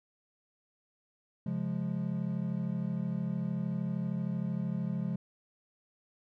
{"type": "chord", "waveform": "triangle", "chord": "Db major", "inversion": "none", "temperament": "equal with one note detuned", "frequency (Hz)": [135.11, 174.61, 207.7], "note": ["Db3", "F3", "Ab3"], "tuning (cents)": [-44, 0, 0], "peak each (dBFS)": [-35, -32, -34], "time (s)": [1.46, 5.16], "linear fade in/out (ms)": 5, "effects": []}